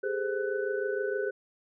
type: tone cluster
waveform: sine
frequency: 403.6 / 430.1 / 517 / 1496 Hz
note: G#4 / A4 / C5 / F#6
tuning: -49 / -39 / -21 / +19 cents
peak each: -31 / -35 / -34 / -37 dBFS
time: 0.03-1.31 s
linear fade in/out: 10 ms
effects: none